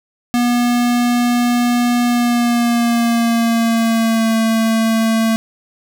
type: tone with pitch glide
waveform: square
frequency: 241.8 to 224.3 Hz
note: B3 to A3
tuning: -36 to +34 cents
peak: -13 dBFS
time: 0.34-5.36 s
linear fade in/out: 0 ms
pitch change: -130 cents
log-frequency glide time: 2.04-4.33 s
effects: none